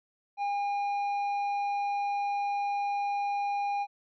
sine tone with tanh clipping, 810 Hz, G#5, 43 cents flat, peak -29 dBFS, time 0.37-3.87 s, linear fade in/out 50 ms, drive 7 dB, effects none

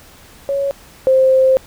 sine tone pair in turn, 556 / 524.8 Hz, C#5 / C5, +5 / +5 cents, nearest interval minor second, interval 100 cents, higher first, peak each -15 / -8 dBFS, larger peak second, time 0.49-0.71 / 1.07-1.57 s, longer second, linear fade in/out 0 ms, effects pink hiss -43 dBFS RMS until 1.66 s

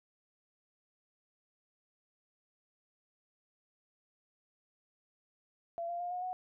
sine tone with pitch steps, 679 / 692.9 / 707 / 721.5 / 736.2 Hz, F5 / F5 / F5 / F#5 / F#5, -49 / -14 / +21 / -44 / -9 cents, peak -35 dBFS, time 5.78-6.33 s, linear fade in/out 0 ms, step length 110 ms, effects none

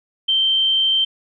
sine tone, 3127 Hz, G7, 5 cents flat, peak -14 dBFS, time 0.28-1.05 s, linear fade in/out 10 ms, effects none

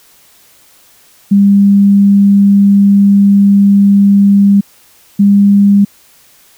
sine tone pair in turn, 200 / 201 Hz, G3 / G3, +35 / +44 cents, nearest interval unison, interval 9 cents, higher second, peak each -3 dBFS, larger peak neither, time 1.31-4.61 / 5.19-5.85 s, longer first, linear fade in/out 10 ms, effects white hiss -45 dBFS RMS until 6.57 s

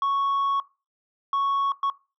sine tone bursts at uneven times, 1108.7 Hz, C#6, in tune, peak -18 dBFS, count 3, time 0.02-0.6 / 1.33-1.72 / 1.83-1.9 s, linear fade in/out 2 ms, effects noise-tail reverb RT60 0.3 s tail -21 dB re dry + tanh soft clip ceiling -20 dBFS

